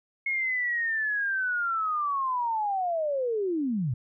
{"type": "linear sweep", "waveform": "sine", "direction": "down", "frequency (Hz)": [2173, 110], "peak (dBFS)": -25, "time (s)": [0.26, 3.94], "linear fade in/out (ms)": 5, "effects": []}